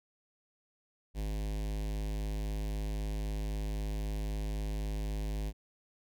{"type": "tone with notch filter", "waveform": "square", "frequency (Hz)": 51.91, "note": "G#1", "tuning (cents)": 0, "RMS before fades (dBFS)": -35, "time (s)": [1.14, 5.53], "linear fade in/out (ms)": 50, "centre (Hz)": 1300, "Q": 1.1, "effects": []}